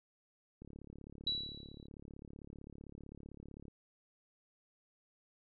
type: click train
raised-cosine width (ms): 3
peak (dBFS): -38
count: 110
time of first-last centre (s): 0.62-3.682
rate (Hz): 35.6
type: tone with exponential decay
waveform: sine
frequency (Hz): 3924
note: B7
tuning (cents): -12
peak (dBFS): -30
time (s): 1.27-1.87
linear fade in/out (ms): 2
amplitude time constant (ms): 130
effects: none